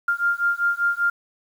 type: beating tone pair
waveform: sine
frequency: 1396.9 / 1402 Hz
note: F6 / F6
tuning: 0 / +6 cents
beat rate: 5.1 Hz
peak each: -22 dBFS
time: 0.08-1.1 s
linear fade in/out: 5 ms
effects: 8-bit